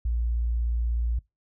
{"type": "tone", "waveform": "sine", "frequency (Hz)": 58.27, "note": "A#1", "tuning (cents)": 0, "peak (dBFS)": -23, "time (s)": [0.05, 1.19], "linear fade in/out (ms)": 5, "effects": ["noise-tail reverb RT60 0.2 s tail -23 dB re dry"]}